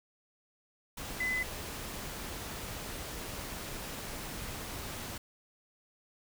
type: tone in noise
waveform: sine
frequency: 2017 Hz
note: B6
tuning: 36 cents sharp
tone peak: -30 dBFS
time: 1.2-1.43 s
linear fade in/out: 5 ms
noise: pink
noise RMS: -41 dBFS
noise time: 0.97-5.18 s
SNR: +8 dB
effects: none

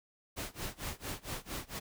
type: noise with tremolo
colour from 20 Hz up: pink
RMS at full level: -38 dBFS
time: 0.36-1.8 s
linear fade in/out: 20 ms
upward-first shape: sine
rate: 4.4 Hz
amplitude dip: 95%
effects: none

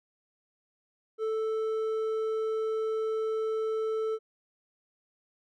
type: tone with hard clipping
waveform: sine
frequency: 440 Hz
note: A4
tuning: in tune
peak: -29 dBFS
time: 1.18-4.19 s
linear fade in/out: 50 ms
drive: 5 dB
effects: none

